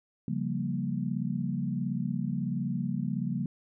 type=chord; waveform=sine; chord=G half-diminished seventh; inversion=second; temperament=equal; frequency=138.59 / 174.61 / 196 / 233.1 Hz; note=Db3 / F3 / G3 / Bb3; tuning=0 / 0 / 0 / 0 cents; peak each=-34 dBFS; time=0.28-3.46 s; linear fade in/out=2 ms; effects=none

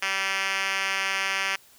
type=tone with band-pass filter; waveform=5% pulse; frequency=193.7 Hz; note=G3; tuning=20 cents flat; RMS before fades=-27 dBFS; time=0.02-1.56 s; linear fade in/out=5 ms; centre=2900 Hz; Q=1.3; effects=white hiss -55 dBFS RMS until 1.78 s

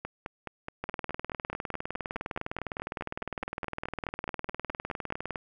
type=two click trains; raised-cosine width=0.5 ms; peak=-18 / -20 dBFS; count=90 / 25; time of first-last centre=0.84-5.358 / 0.05-5.124 s; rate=19.7 / 4.73 Hz; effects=none

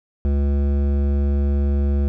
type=tone with hard clipping; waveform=sine; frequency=70.6 Hz; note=C#2; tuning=32 cents sharp; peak=-18 dBFS; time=0.25-2.08 s; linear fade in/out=0 ms; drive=13 dB; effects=none

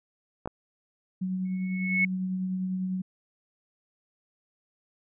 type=clicks; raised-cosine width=1 ms; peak=-19 dBFS; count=2; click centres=0.458 / 0.475 s
type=tone with tremolo; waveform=sine; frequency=186 Hz; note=F#3; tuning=9 cents sharp; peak=-26 dBFS; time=1.21-3.02 s; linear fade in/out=10 ms; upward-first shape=triangle; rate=10 Hz; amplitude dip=30%
type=tone with exponential growth; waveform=sine; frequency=2200 Hz; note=C#7; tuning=14 cents flat; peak=-19 dBFS; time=1.45-2.05 s; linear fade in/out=5 ms; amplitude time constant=130 ms
effects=none

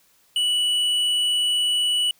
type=tone with hard clipping; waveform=triangle; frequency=2952 Hz; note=F#7; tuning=5 cents flat; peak=-20 dBFS; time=0.36-2.11 s; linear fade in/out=2 ms; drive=9 dB; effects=white hiss -60 dBFS RMS until 2.19 s

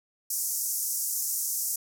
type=band-pass noise; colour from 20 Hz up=white; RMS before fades=-30 dBFS; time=0.3-1.76 s; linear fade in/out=5 ms; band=5600 to 15000 Hz; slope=48 dB/octave; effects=none

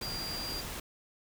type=tone in noise; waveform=sine; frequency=4765 Hz; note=D8; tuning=24 cents sharp; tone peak=-37 dBFS; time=0.02-0.61 s; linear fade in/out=5 ms; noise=pink; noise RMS=-40 dBFS; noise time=0.01-0.8 s; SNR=0 dB; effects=none

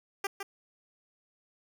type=tone with echo; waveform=10% pulse; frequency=396.5 Hz; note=G4; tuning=20 cents sharp; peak=-21 dBFS; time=0.24-0.27 s; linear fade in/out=5 ms; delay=160 ms; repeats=1; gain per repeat=-6 dB; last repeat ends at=0.43 s; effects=none

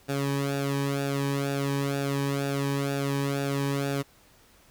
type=tone with flanger; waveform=sawtooth; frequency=139.5 Hz; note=C#3; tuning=11 cents sharp; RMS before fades=-28 dBFS; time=0.08-4.03 s; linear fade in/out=20 ms; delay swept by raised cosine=0.96 to 1.47 ms; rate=2.1 Hz; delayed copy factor=-0.8; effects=pink hiss -58 dBFS RMS until 4.7 s

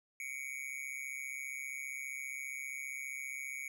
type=tone with amplitude modulation; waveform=square; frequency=2237 Hz; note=C#7; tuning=15 cents sharp; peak=-37 dBFS; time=0.2-3.68 s; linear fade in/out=2 ms; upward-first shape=sine; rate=135 Hz; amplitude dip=85%; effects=none

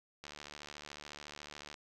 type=click train; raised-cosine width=0.2 ms; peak=-29 dBFS; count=112; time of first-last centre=0.24-1.742 s; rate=73.9 Hz; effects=none

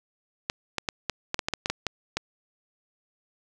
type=clicks; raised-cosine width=0.2 ms; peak=-9 dBFS; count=12; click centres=0.499 / 0.783 / 0.888 / 1.097 / 1.344 / 1.392 / 1.485 / 1.537 / 1.659 / 1.7 / 1.867 / 2.17 s; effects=none

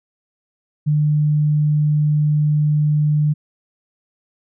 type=tone; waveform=sine; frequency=150 Hz; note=D3; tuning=37 cents sharp; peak=-13 dBFS; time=0.86-3.34 s; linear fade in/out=20 ms; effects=none

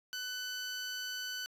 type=tone; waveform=15% pulse; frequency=1500 Hz; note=F#6; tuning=23 cents sharp; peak=-31 dBFS; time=0.13-1.46 s; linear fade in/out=0 ms; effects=resampled to 32000 Hz + 10-bit

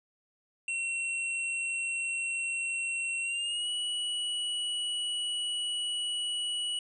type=tone with pitch glide; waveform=square; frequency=2723 to 2935 Hz; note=F7 to F#7; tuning=-44 to -15 cents; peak=-31 dBFS; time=0.68-6.79 s; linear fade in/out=2 ms; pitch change=+129 cents; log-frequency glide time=3.22-3.7 s; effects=resampled to 24000 Hz

